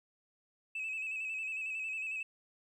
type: tone with vibrato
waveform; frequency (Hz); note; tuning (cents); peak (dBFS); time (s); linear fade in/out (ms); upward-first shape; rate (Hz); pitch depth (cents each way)
sine; 2591; E7; -30; -34; 0.75-2.23; 5; square; 11; 35
effects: tanh soft clip ceiling -33 dBFS + 12-bit